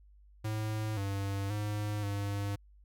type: tone with pitch steps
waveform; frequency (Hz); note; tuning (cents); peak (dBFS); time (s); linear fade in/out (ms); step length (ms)
square; 108.4 / 98.8 / 104.7 / 100.8; A2 / G2 / G#2 / G2; -25 / +14 / +15 / +49; -33; 0.44-2.56; 10; 530
effects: added 50 Hz sine -56 dBFS peak until 2.84 s